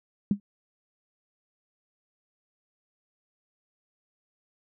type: tone with exponential decay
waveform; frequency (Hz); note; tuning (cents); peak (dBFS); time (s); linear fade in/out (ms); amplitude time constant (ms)
sine; 202; G#3; -48; -16; 0.31-0.4; 2; 18
effects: none